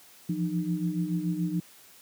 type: tone cluster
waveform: sine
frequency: 168.9 / 175.9 / 306.5 Hz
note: E3 / F3 / D#4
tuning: +42 / +13 / -26 cents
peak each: -31 / -29 / -32 dBFS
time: 0.29-1.6 s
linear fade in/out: 5 ms
effects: white hiss -54 dBFS RMS until 2.01 s + high-pass 100 Hz 12 dB/octave